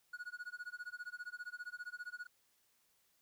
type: tone with tremolo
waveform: triangle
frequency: 1456 Hz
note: F#6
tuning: 28 cents flat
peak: -39 dBFS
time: 0.13-2.27 s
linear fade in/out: 5 ms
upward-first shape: sine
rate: 15 Hz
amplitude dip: 100%
effects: white hiss -75 dBFS RMS until 3.21 s